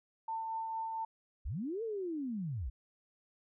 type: tone with tremolo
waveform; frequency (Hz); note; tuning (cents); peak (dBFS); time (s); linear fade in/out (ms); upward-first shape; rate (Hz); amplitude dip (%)
sine; 896; A5; +31; -34; 0.28-1.05; 5; triangle; 4.4; 30
type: linear two-way sweep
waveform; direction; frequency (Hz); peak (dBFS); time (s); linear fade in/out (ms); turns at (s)
sine; up then down; 38.64 to 466.2 to 47.68; -35; 1.45-2.7; 10; 1.83
effects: none